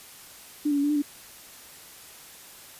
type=tone with pitch steps; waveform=sine; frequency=296.2 / 286.8 / 282.3 / 290.9 / 298.2 / 288.7 Hz; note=D4 / D4 / C#4 / D4 / D4 / D4; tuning=+15 / -41 / +32 / -16 / +27 / -30 cents; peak=-21 dBFS; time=0.65-1.022 s; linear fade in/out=10 ms; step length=62 ms; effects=white hiss -47 dBFS RMS until 2.79 s + resampled to 32000 Hz